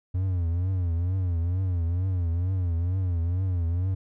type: tone with vibrato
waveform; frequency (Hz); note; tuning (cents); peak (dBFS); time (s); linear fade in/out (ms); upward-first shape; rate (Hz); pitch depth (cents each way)
triangle; 88.8; F2; +29; -21; 0.14-3.95; 10; triangle; 2.2; 140
effects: none